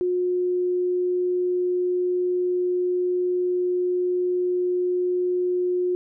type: tone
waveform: sine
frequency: 360.1 Hz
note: F#4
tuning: 47 cents flat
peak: -20 dBFS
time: 0.01-5.95 s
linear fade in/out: 0 ms
effects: none